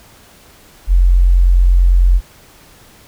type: tone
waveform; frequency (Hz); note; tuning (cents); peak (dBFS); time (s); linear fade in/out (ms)
sine; 44.49; F1; +33; -6; 0.87-2.21; 50
effects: pink hiss -44 dBFS RMS until 3.07 s